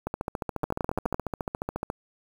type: two click trains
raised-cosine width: 1 ms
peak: -12 / -15 dBFS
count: 7 / 27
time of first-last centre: 0.64-1.144 / 0.07-1.901 s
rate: 11.9 / 14.2 Hz
effects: 7-bit